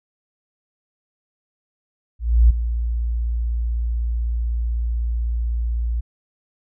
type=tone with ADSR envelope; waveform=sine; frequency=58 Hz; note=A#1; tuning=8 cents flat; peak=-7 dBFS; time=2.19-6.01 s; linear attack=310 ms; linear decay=8 ms; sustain=-12 dB; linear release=14 ms; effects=none